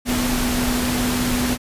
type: tone in noise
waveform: sine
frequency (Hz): 246.9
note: B3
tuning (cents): 0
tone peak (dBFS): -21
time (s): 0.05-1.58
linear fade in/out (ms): 50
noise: pink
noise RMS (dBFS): -23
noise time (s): 0.05-1.58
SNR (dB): -1
effects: resampled to 32000 Hz